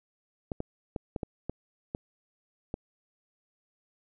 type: clicks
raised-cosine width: 2 ms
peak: -19 dBFS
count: 8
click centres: 0.518 / 0.604 / 0.962 / 1.162 / 1.232 / 1.496 / 1.949 / 2.741 s
effects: none